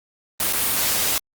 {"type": "noise with dropouts", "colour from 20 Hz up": "white", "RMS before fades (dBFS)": -21, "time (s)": [0.4, 1.18], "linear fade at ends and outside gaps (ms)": 1, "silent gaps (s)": [0.526, 0.533], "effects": ["Opus 32 kbps"]}